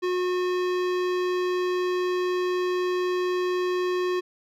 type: tone with hard clipping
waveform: sine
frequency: 362.4 Hz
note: F#4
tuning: 36 cents flat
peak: -25 dBFS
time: 0.02-4.21 s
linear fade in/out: 20 ms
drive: 18 dB
effects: none